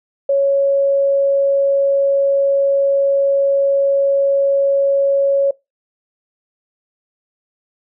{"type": "tone", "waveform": "sine", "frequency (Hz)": 554.4, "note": "C#5", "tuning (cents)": 0, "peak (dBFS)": -11, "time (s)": [0.29, 5.51], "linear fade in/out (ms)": 5, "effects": ["noise-tail reverb RT60 0.2 s tail -21 dB re dry"]}